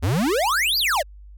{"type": "exponential two-way sweep", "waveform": "square", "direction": "up then down", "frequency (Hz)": [75.4, 4978, 514], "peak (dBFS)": -19, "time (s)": [0.02, 1.03], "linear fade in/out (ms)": 20, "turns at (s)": 0.78, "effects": ["added 50 Hz sine -40 dBFS peak until 1.37 s"]}